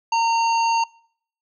harmonic tone, 918 Hz, A#5, 27 cents flat, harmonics 1 / 3 / 5 / 7, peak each -17 / -27 / -31 / -34 dBFS, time 0.12-0.84 s, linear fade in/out 5 ms, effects noise-tail reverb RT60 0.6 s tail -24 dB re dry

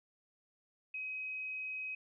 sine tone, 2532 Hz, D#7, 30 cents sharp, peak -38 dBFS, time 0.94-1.95 s, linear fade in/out 5 ms, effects none

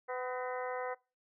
harmonic tone with a mistuned harmonic, 251.7 Hz, B3, 33 cents sharp, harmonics 2 / 3 / 4 / 5 / 6 / 7 / 8, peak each -38 / -42 / -44 / -46 / -48 / -49 / -50 dBFS, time 0.08-0.95 s, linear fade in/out 20 ms, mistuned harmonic 7, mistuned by +72 cents, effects noise-tail reverb RT60 0.3 s tail -23 dB re dry

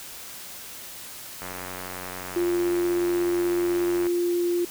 click train, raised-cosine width 0.5 ms, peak -20 dBFS, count 243, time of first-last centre 1.42-4.068 s, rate 91.4 Hz
sine tone, 349.2 Hz, F4, in tune, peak -21 dBFS, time 2.36-4.65 s, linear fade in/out 5 ms
effects white hiss -40 dBFS RMS until 4.7 s

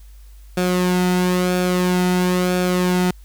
sawtooth tone with flanger, 180.9 Hz, F#3, 39 cents flat, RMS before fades -18 dBFS, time 0.57-3.11 s, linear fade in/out 5 ms, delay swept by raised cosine 1 to 1.79 ms, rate 1 Hz, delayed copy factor -0.55, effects added 50 Hz sine -39 dBFS peak until 3.24 s + white hiss -56 dBFS RMS until 3.24 s

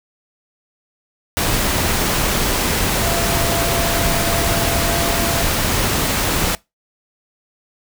sine tone in noise, 679 Hz, F5, 49 cents flat, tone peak -24 dBFS, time 3.02-5.43 s, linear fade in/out 0 ms, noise pink, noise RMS -18 dBFS, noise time 1.37-6.55 s, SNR -9 dB, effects noise-tail reverb RT60 0.2 s tail -22 dB re dry

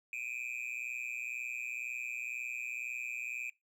triangle tone with amplitude modulation, 2453 Hz, D#7, 25 cents flat, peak -31 dBFS, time 0.13-3.5 s, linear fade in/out 2 ms, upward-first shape sine, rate 122 Hz, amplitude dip 100%, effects noise-tail reverb RT60 0.2 s tail -22 dB re dry

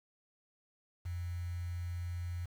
sine tone with quantisation, 87.31 Hz, F2, in tune, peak -36 dBFS, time 1.05-2.46 s, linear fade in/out 10 ms, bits 9, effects none

